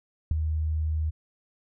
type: tone with ADSR envelope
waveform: sine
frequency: 78.1 Hz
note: D#2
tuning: 7 cents sharp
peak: -17 dBFS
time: 0.31-1.11 s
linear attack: 3 ms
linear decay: 13 ms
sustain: -7 dB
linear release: 20 ms
effects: none